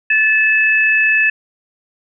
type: tone pair together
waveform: sine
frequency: 1740.2 / 2605 Hz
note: A6 / E7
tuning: -20 / -21 cents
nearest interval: perfect fifth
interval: 699 cents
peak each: -13 dBFS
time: 0.1-1.3 s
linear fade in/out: 5 ms
effects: none